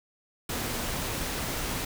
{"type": "tone in noise", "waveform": "sine", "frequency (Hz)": 239.7, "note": "A#3", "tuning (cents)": 48, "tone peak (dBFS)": -40, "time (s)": [0.55, 0.91], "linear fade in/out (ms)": 5, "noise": "pink", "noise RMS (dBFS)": -32, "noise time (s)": [0.49, 1.85], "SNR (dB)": -11, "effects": []}